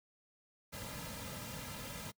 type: noise with comb filter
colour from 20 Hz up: pink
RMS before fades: -45 dBFS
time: 0.72-2.12 s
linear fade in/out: 20 ms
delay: 2.7 ms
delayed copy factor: -0.8
effects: noise-tail reverb RT60 0.1 s tail -25 dB re dry